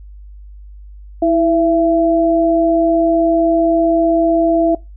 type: tone pair together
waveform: sine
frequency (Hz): 327.5 / 671.1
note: E4 / E5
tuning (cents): -11 / +31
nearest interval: octave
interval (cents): 1242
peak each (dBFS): -13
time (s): 1.22-4.75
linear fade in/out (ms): 5
effects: noise-tail reverb RT60 0.2 s tail -20 dB re dry + added 50 Hz sine -33 dBFS peak until 4.96 s